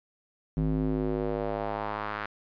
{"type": "tone with band-pass filter sweep", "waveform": "square", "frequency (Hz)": 52.5, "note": "G#1", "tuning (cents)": 19, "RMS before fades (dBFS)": -30, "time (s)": [0.57, 2.26], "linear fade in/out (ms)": 0, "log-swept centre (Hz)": [190, 1500], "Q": 1.9, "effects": ["resampled to 11025 Hz"]}